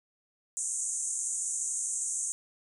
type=band-pass noise; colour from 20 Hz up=pink; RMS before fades=-33 dBFS; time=0.57-2.32 s; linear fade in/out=0 ms; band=6400 to 9400 Hz; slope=96 dB/octave; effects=none